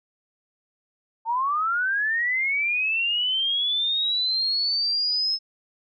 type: linear sweep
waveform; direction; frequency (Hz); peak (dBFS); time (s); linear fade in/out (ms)
sine; up; 886 to 5220; -21; 1.25-5.39; 50
effects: none